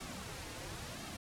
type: noise with flanger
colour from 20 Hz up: pink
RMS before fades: -45 dBFS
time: 0-1.17 s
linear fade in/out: 10 ms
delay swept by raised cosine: 2 to 5.2 ms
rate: 0.96 Hz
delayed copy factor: -0.65
effects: low-pass 10000 Hz 12 dB/octave